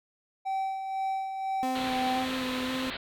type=tone with tremolo; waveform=triangle; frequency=771 Hz; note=G5; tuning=29 cents flat; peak=-25 dBFS; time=0.45-2.26 s; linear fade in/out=20 ms; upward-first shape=sine; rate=2 Hz; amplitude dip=50%
type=tone with vibrato; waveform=35% pulse; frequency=257.2 Hz; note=C4; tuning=30 cents flat; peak=-29 dBFS; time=1.63-2.9 s; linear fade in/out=0 ms; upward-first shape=square; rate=1.9 Hz; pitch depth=15 cents each way
type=low-pass noise; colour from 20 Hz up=white; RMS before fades=-37 dBFS; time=1.75-2.97 s; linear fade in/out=5 ms; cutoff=4300 Hz; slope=96 dB/octave
effects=none